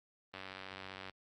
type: click train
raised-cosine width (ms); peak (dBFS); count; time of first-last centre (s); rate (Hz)
0.3; -29; 73; 0.34-1.096; 95.2
effects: high-pass 60 Hz 12 dB/octave + Opus 24 kbps